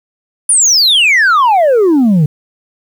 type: exponential sweep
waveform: sine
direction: down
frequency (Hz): 9940 to 142.8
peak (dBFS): -3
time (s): 0.49-2.26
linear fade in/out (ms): 5
effects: tanh soft clip ceiling -5 dBFS + 7-bit